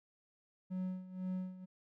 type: tone with tremolo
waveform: triangle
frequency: 185 Hz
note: F#3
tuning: in tune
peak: -33 dBFS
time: 0.7-1.66 s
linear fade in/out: 20 ms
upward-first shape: sine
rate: 2 Hz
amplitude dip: 80%
effects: none